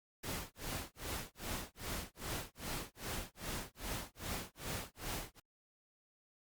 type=noise with tremolo; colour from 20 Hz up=pink; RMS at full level=-40 dBFS; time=0.23-5.4 s; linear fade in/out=10 ms; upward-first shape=sine; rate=2.5 Hz; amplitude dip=100%; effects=Opus 48 kbps